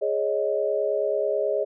sine chord, Ab suspended fourth, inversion none, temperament just, 415.3 / 553.7 / 623 Hz, Ab4 / Db5 / Eb5, 0 / -2 / +2 cents, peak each -26 dBFS, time 0.01-1.65 s, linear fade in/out 20 ms, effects none

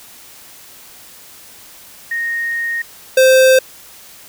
sine / square tone pair in turn, 1858 / 521.4 Hz, A#6 / C5, -6 / -6 cents, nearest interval octave + minor seventh, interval 2200 cents, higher first, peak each -17 / -7 dBFS, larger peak second, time 2.11-2.82 / 3.17-3.59 s, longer first, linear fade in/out 5 ms, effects white hiss -40 dBFS RMS until 4.28 s

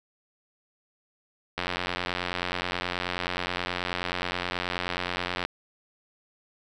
click train, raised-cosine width 0.3 ms, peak -12 dBFS, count 347, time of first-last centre 1.58-5.45 s, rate 89.4 Hz, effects none

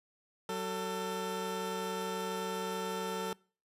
20% pulse tone pair together, 187.81 / 447.2 Hz, F#3 / A4, +26 / +28 cents, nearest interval octave + minor third, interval 1502 cents, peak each -34 / -31 dBFS, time 0.49-3.33 s, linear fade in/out 2 ms, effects noise-tail reverb RT60 0.4 s tail -24 dB re dry + resampled to 32000 Hz

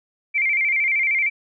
sine tone with vibrato, 2217 Hz, C#7, in tune, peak -17 dBFS, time 0.34-1.3 s, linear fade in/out 20 ms, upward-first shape square, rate 13 Hz, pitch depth 80 cents each way, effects none

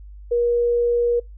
sine tone, 477.1 Hz, A#4, 40 cents sharp, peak -16 dBFS, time 0.31-1.2 s, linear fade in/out 10 ms, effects noise-tail reverb RT60 0.2 s tail -25 dB re dry + added 50 Hz sine -37 dBFS peak until 1.37 s

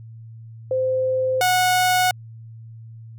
sine / sawtooth tone pair in turn, 518 / 732.6 Hz, C5 / F#5, -17 / -17 cents, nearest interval tritone, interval 600 cents, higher second, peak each -18 / -12 dBFS, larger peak second, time 0.71-1.41 / 1.41-2.11 s, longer neither, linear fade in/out 2 ms, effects added 113 Hz sine -37 dBFS peak until 3.18 s

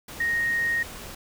sine tone in noise, 1864.7 Hz, A#6, in tune, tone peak -22 dBFS, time 0.2-0.83 s, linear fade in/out 5 ms, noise pink, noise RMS -40 dBFS, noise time 0.08-1.15 s, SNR +15 dB, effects none

